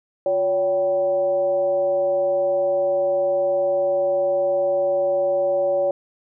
sine tone with frequency modulation, 565 Hz, C#5, 33 cents sharp, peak -17 dBFS, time 0.26-5.91 s, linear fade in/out 2 ms, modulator 209 Hz, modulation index 0.48, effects none

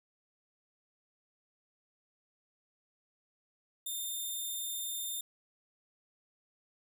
5% pulse tone, 3616 Hz, A7, 47 cents sharp, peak -28 dBFS, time 3.86-5.21 s, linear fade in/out 5 ms, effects 11-bit

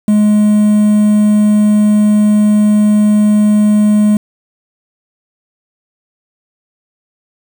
triangle tone with quantisation, 210 Hz, G#3, 19 cents sharp, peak -4 dBFS, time 0.08-4.17 s, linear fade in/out 2 ms, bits 5, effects none

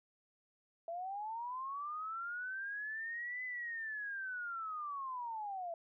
sine linear two-way sweep, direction up then down, 659.3 to 2022 to 659.3 Hz, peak -39 dBFS, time 0.88-5.74 s, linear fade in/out 2 ms, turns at 3.44 s, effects none

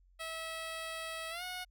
10% pulse tone with pitch glide, 649 to 728.5 Hz, E5 to F#5, -27 to -27 cents, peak -31 dBFS, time 0.19-1.65 s, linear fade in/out 20 ms, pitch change +200 cents, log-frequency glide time 1.3-1.43 s, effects added 45 Hz sine -62 dBFS peak until 1.7 s

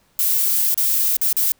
violet noise with dropouts, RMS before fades -18 dBFS, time 0.19-1.52 s, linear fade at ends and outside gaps 1 ms, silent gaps 0.743-0.776 / 1.168-1.214 / 1.328-1.367 s, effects pink hiss -60 dBFS RMS until 1.59 s

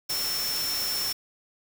sine tone in noise, 5400 Hz, E8, 41 cents sharp, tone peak -28 dBFS, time 0.09-1.13 s, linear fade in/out 10 ms, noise white, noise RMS -32 dBFS, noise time 0.09-1.13 s, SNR +1 dB, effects none

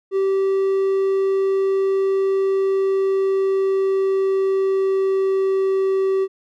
triangle tone with pitch glide, 387.6 to 384.5 Hz, G4 to G4, -20 to -33 cents, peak -14 dBFS, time 0.11-6.28 s, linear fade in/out 50 ms, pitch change -13 cents, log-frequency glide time 2.33-6.13 s, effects none

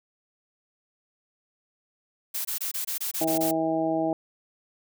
blue noise bursts, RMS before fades -30 dBFS, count 9, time 2.34-3.514 s, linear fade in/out 10 ms, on 110 ms, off 23 ms
harmonic tone, 161.3 Hz, E3, 37 cents flat, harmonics 1 / 2 / 3 / 4 / 5, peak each -38 / -26 / -36 / -27 / -31 dBFS, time 3.21-4.13 s, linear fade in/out 2 ms
effects none

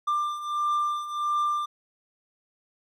triangle beating tone pair, 1188 / 1189.5 Hz, D6 / D6, +20 / +22 cents, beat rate 1.5 Hz, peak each -29 / -24 dBFS, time 0.07-1.66 s, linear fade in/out 10 ms, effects none

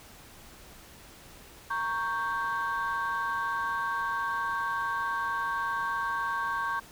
sine chord, G diminished, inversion first, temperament equal, 932.3 / 1108.7 / 1568 Hz, Bb5 / Db6 / G6, 0 / 0 / 0 cents, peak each -33 / -30 / -31 dBFS, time 1.7-6.8 s, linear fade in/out 10 ms, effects tanh soft clip ceiling -23 dBFS + pink hiss -51 dBFS RMS until 6.91 s

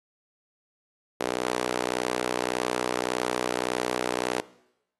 sawtooth tone with high-pass filter, 61.74 Hz, B1, in tune, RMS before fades -29 dBFS, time 1.2-4.41 s, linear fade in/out 5 ms, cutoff 420 Hz, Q 1.5, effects noise-tail reverb RT60 0.9 s tail -20 dB re dry + AAC 32 kbps

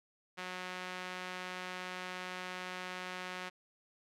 sawtooth tone with band-pass filter, 182.7 Hz, F#3, 22 cents flat, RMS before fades -43 dBFS, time 0.37-3.5 s, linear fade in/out 20 ms, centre 2100 Hz, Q 0.85, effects none

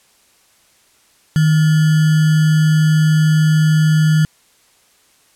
sine tone with sample-and-hold, 155.56 Hz, D#3, in tune, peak -9 dBFS, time 1.36-4.25 s, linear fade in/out 0 ms, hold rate 1575 Hz, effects white hiss -54 dBFS RMS until 5.35 s + low-pass 11000 Hz 12 dB/octave

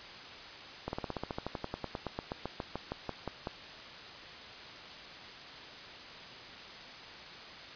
slowing click train, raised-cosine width 1 ms, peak -21 dBFS, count 25, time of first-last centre 0.88-3.472 s, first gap 51 ms, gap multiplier 1.06, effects white hiss -47 dBFS RMS until 7.75 s + resampled to 11025 Hz

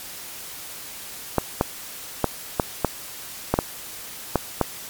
clicks, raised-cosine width 1 ms, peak -3 dBFS, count 9, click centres 1.383 / 1.611 / 2.243 / 2.598 / 2.847 / 3.54 / 3.589 / 4.357 / 4.613 s, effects white hiss -37 dBFS RMS until 4.89 s + MP3 96 kbps

